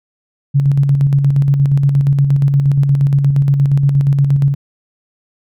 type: tone with tremolo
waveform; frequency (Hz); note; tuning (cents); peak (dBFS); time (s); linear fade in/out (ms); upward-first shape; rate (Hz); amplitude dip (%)
sine; 139.8; C#3; +15; -7; 0.54-4.55; 20; square; 8.5; 40
effects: none